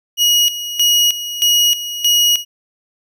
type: tone with tremolo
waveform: 30% pulse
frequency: 2898 Hz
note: F#7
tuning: 37 cents flat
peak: -7 dBFS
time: 0.17-2.45 s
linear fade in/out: 50 ms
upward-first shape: square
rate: 1.6 Hz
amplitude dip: 75%
effects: none